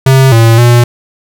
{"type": "tone with pitch steps", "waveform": "square", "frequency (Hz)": [133.1, 114.3, 120.2], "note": ["C3", "A#2", "B2"], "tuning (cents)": [30, -34, -46], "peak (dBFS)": -3, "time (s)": [0.06, 0.84], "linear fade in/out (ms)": 5, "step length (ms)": 260, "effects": []}